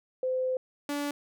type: tone pair in turn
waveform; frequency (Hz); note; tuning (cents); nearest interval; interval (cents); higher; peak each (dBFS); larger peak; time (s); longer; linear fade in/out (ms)
sine / sawtooth; 514 / 288.5; C5 / D4; -31 / -31; minor seventh; 1000; first; -26; neither; 0.23-0.57 / 0.89-1.11; first; 2
effects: none